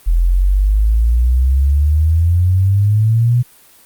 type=exponential sweep; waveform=sine; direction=up; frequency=41 to 124 Hz; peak=-9 dBFS; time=0.06-3.43 s; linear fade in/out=20 ms; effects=white hiss -46 dBFS RMS until 3.85 s + Opus 32 kbps